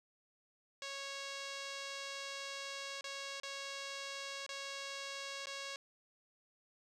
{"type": "tone with dropouts", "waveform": "5% pulse", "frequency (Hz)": 552, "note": "C#5", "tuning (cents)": -7, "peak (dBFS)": -30, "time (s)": [0.82, 5.76], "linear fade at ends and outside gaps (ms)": 1, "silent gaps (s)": [[3.01, 3.042], [3.4, 3.433], [4.464, 4.491], [5.457, 5.469]], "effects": ["low-pass 7000 Hz 12 dB/octave", "12-bit"]}